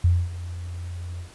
sine tone with ADSR envelope, 87.31 Hz, F2, in tune, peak -13 dBFS, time 0.04-1.3 s, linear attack 6 ms, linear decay 240 ms, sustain -17 dB, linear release 110 ms, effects pink hiss -49 dBFS RMS until 1.34 s + resampled to 24000 Hz

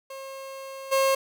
30% pulse tone with level steps, 538 Hz, C5, 48 cents sharp, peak -34 / -17 dBFS, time 0.1-1.15 s, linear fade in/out 5 ms, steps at 0.91 s, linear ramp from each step 20 ms, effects none

